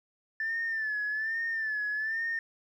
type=tone with vibrato; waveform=sine; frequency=1760 Hz; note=A6; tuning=in tune; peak=-28 dBFS; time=0.4-2.39 s; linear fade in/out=2 ms; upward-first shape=sine; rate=1.2 Hz; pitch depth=73 cents each way; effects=tanh soft clip ceiling -25 dBFS + 11-bit